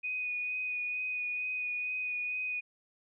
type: tone with vibrato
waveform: sine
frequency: 2483 Hz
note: D#7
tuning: 4 cents flat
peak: -32 dBFS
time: 0.03-2.61 s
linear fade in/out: 20 ms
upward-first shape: sine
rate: 2.2 Hz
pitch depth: 16 cents each way
effects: none

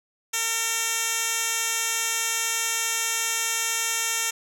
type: tone with band-pass filter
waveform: 10% pulse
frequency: 455.2 Hz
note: A#4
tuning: 41 cents flat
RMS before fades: -26 dBFS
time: 0.33-4.31 s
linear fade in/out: 10 ms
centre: 7300 Hz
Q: 1
effects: none

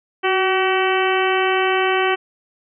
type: harmonic tone with a mistuned harmonic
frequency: 380.4 Hz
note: F#4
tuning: 48 cents sharp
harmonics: 1 / 2 / 3 / 4 / 5 / 6 / 7 / 8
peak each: -19 / -22 / -24 / -25 / -26 / -27 / -27 / -28 dBFS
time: 0.23-2.16 s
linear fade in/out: 20 ms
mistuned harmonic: 1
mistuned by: -34 cents
effects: none

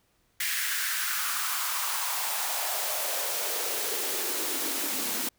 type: noise with high-pass filter sweep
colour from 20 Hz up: white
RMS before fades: -30 dBFS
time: 0.4-5.29 s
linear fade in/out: 5 ms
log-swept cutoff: 1900 to 230 Hz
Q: 3.3
effects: pink hiss -69 dBFS RMS until 5.38 s

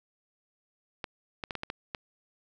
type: clicks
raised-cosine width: 0.3 ms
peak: -18 dBFS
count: 7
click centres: 1.042 / 1.438 / 1.508 / 1.553 / 1.634 / 1.701 / 1.948 s
effects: none

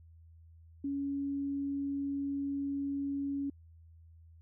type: tone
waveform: sine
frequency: 279.6 Hz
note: C#4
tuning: 15 cents sharp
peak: -32 dBFS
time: 0.84-3.5 s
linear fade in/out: 5 ms
effects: added 82 Hz sine -54 dBFS peak until 4.41 s

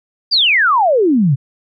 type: exponential sweep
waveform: sine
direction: down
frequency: 4949 to 124.3 Hz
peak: -9 dBFS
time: 0.31-1.36 s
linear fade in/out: 20 ms
effects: none

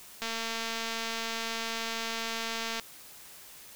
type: click train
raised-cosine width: 0.2 ms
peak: -17 dBFS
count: 586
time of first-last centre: 0.22-2.797 s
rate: 227 Hz
effects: white hiss -50 dBFS RMS until 3.75 s

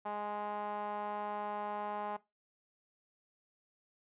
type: tone with band-pass filter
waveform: sawtooth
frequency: 207.8 Hz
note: G#3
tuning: 1 cent sharp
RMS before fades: -39 dBFS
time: 0.05-2.17 s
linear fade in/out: 10 ms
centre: 860 Hz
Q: 3.4
effects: noise-tail reverb RT60 0.2 s tail -17 dB re dry + resampled to 8000 Hz

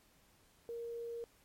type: tone with quantisation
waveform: sine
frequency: 467.5 Hz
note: A#4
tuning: 5 cents sharp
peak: -40 dBFS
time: 0.69-1.24 s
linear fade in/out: 0 ms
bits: 11
effects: pink hiss -68 dBFS RMS until 1.44 s + MP3 64 kbps

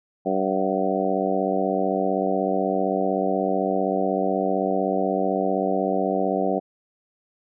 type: harmonic tone with a mistuned harmonic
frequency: 95.9 Hz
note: G2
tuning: 37 cents flat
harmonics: 2 / 3 / 4 / 5 / 6 / 7 / 8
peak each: -28 / -28 / -28 / -28 / -28 / -28 / -28 dBFS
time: 0.25-6.6 s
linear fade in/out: 20 ms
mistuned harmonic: 8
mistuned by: -43 cents
effects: none

